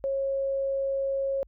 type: tone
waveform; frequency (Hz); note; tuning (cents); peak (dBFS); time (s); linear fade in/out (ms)
sine; 545; C#5; -29; -25; 0.04-1.43; 0
effects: added 50 Hz sine -53 dBFS peak until 1.47 s